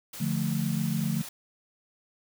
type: noise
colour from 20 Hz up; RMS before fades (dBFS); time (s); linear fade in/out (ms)
white; -41; 0.13-1.29; 5
type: chord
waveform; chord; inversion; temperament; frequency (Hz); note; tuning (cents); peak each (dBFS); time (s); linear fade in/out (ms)
sine; D minor; none; equal; 146.83 / 174.61 / 220; D3 / F3 / A3; 0 / 0 / 0; -30; 0.2-1.22; 10
effects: none